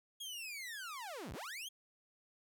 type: linear two-way sweep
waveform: sawtooth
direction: down then up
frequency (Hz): 3322 to 37.19 to 3322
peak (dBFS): -40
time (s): 0.2-1.69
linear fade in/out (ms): 10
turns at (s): 1.33
effects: none